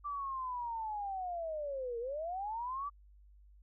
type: linear two-way sweep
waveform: sine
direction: down then up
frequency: 1174.7 to 456.5 to 1174.7 Hz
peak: -36 dBFS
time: 0.04-2.9 s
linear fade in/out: 20 ms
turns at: 1.99 s
effects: added 50 Hz sine -57 dBFS peak until 3.62 s